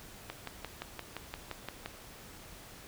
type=click train; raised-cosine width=0.3 ms; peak=-22 dBFS; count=10; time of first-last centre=0.3-1.86 s; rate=5.77 Hz; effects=pink hiss -51 dBFS RMS until 2.87 s